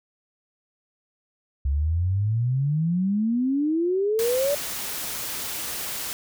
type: exponential sweep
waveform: sine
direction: up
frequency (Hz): 66.6 to 587.3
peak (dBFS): -20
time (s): 1.65-4.55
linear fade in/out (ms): 5
type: noise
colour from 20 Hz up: white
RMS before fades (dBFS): -31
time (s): 4.19-6.13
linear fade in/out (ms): 0
effects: none